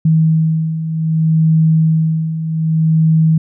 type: beating tone pair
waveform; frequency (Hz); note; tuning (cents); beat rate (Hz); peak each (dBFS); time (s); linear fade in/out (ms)
sine; 159.3 / 159.94; D#3 / D#3; +41 / +48; 0.64; -17 / -11; 0.05-3.38; 5
effects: none